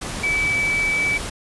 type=tone in noise; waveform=sine; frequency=2300 Hz; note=D7; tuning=37 cents flat; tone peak=-18 dBFS; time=0.23-1.18 s; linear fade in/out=10 ms; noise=pink; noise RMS=-29 dBFS; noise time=0.01-1.3 s; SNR=+8 dB; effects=resampled to 24000 Hz